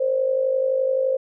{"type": "tone with amplitude modulation", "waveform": "sine", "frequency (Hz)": 526, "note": "C5", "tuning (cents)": 9, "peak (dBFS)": -15, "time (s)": [0, 1.17], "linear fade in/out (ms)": 10, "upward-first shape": "sine", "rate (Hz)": 51.7, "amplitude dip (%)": 65, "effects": []}